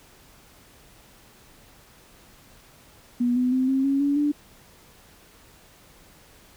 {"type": "tone with pitch steps", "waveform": "sine", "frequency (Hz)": [243, 250.7, 258.6, 266.8, 275.3, 284, 293], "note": ["B3", "B3", "C4", "C4", "C#4", "C#4", "D4"], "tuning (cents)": [-28, 26, -20, 34, -12, 42, -4], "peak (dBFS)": -19, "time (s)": [3.2, 4.32], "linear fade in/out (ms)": 10, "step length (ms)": 160, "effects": ["pink hiss -53 dBFS RMS until 6.56 s"]}